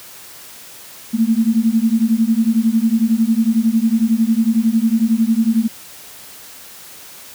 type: beating tone pair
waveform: sine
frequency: 220 / 231 Hz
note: A3 / A#3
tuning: 0 / -16 cents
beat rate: 11 Hz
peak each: -15 dBFS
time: 1.13-5.68 s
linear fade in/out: 20 ms
effects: white hiss -38 dBFS RMS until 7.34 s + high-pass 60 Hz 12 dB/octave